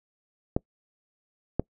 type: clicks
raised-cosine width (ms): 2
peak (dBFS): -10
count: 2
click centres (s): 0.565 / 1.596
effects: noise-tail reverb RT60 0.1 s tail -26 dB re dry